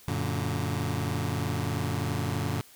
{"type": "chord", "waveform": "sawtooth", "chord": "Gb augmented", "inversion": "none", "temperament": "just", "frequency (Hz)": [92.5, 115.62, 144.53], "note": ["Gb2", "Bb2", "D3"], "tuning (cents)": [0, -14, -27], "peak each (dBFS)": -28, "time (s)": [0.08, 2.61], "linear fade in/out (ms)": 0, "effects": ["white hiss -54 dBFS RMS until 2.75 s"]}